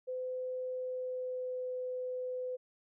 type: tone with pitch glide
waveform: sine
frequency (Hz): 509 to 505.2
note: C5 to B4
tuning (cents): -48 to +39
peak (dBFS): -35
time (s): 0.07-2.57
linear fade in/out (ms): 20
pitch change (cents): -13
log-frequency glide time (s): 0.7-1.74
effects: none